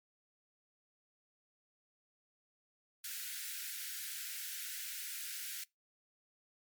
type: high-pass noise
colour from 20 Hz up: white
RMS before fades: -43 dBFS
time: 3.04-5.64 s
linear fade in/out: 5 ms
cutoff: 1400 Hz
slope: 96 dB/octave
effects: noise-tail reverb RT60 0.2 s tail -25 dB re dry + MP3 96 kbps